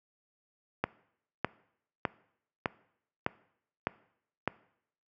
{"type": "click train", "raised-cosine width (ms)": 0.5, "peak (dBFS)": -12, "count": 7, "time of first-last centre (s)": [0.84, 4.476], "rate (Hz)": 1.65, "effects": ["noise-tail reverb RT60 0.7 s tail -21 dB re dry", "high-pass 100 Hz 12 dB/octave"]}